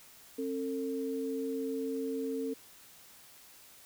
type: tone pair together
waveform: sine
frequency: 268.7 / 450.4 Hz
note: C4 / A4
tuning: +46 / +40 cents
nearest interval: major sixth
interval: 894 cents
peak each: -35 / -35 dBFS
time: 0.38-2.54 s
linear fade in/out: 10 ms
effects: white hiss -56 dBFS RMS until 3.85 s